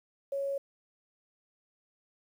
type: tone with quantisation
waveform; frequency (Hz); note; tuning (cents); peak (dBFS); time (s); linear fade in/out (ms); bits
sine; 554.4; C#5; 0; -30; 0.32-0.58; 5; 10
effects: none